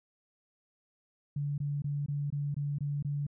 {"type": "tone bursts", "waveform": "sine", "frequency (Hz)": 144, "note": "D3", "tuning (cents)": -34, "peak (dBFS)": -30, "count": 8, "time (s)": [1.36, 3.267], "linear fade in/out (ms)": 5, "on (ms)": 220, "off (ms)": 21, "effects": []}